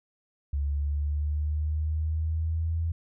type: linear sweep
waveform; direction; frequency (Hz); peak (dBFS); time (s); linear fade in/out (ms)
sine; up; 70.5 to 83; -25; 0.53-2.92; 5
effects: none